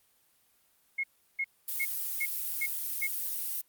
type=tone bursts; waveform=sine; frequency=2161 Hz; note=C#7; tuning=45 cents flat; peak=-28 dBFS; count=6; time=0.98-3.072 s; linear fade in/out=10 ms; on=57 ms; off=350 ms
type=noise; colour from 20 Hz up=violet; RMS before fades=-34 dBFS; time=1.68-3.61 s; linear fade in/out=2 ms
effects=white hiss -68 dBFS RMS until 3.68 s + Opus 32 kbps